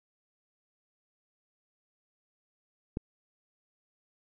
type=click; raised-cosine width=3 ms; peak=-19 dBFS; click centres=2.971 s; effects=none